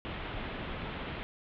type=low-pass noise; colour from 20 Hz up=pink; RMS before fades=-39 dBFS; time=0.05-1.23 s; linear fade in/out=0 ms; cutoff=3500 Hz; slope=48 dB/octave; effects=none